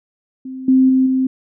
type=tone with level steps; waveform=sine; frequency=261 Hz; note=C4; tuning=4 cents flat; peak=-26 / -8 / -10 / -13 dBFS; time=0.45-1.27 s; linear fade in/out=5 ms; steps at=0.68 / 0.89 / 1.06 s; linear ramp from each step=5 ms; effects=none